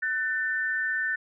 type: tone pair together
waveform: sine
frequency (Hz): 1505 / 1789.8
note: F#6 / A6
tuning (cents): +29 / +29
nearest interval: minor third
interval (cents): 300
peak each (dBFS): -29 / -27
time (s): 0.02-1.16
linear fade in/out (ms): 10
effects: none